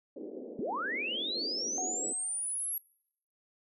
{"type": "band-pass noise", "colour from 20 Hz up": "white", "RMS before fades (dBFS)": -43, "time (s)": [0.16, 2.13], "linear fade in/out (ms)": 5, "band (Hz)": [230, 530], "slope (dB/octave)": 48}
{"type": "linear sweep", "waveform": "sine", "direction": "up", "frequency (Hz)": [180.2, 11500], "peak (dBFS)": -32, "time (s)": [0.59, 2.78], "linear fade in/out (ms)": 2}
{"type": "tone with exponential decay", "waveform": "sine", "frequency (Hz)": 740, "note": "F#5", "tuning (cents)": 0, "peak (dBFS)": -35, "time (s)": [1.78, 2.57], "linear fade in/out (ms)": 0, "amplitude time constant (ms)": 170}
{"effects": ["noise-tail reverb RT60 0.7 s tail -25 dB re dry"]}